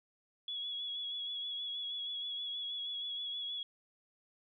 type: tone with vibrato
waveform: sine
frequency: 3368 Hz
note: G#7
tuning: 24 cents sharp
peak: -37 dBFS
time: 0.48-3.63 s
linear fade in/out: 2 ms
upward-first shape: sine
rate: 6.3 Hz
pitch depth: 29 cents each way
effects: none